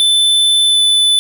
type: tone with pitch glide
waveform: square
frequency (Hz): 3520 to 3498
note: A7 to A7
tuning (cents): 0 to -11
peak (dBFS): -9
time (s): 0-1.19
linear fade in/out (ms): 0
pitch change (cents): -11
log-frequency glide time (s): 0.66-0.81
effects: 7-bit